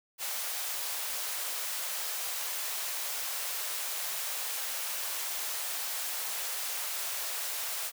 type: high-pass noise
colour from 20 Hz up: white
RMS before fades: -35 dBFS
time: 0.18-7.92 s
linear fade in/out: 50 ms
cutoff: 510 Hz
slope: 24 dB/octave
effects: none